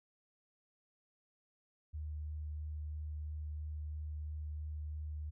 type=tone with vibrato; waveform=sine; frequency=76 Hz; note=D#2; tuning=40 cents flat; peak=-39 dBFS; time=1.93-5.31 s; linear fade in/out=20 ms; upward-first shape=sine; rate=3 Hz; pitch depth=9 cents each way; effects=none